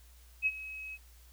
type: tone with ADSR envelope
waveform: sine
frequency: 2558 Hz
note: D#7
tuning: 47 cents sharp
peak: -24 dBFS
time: 0.42-0.98 s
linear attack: 43 ms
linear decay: 44 ms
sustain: -16 dB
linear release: 40 ms
effects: added 60 Hz sine -55 dBFS peak until 1.32 s + white hiss -63 dBFS RMS until 1.32 s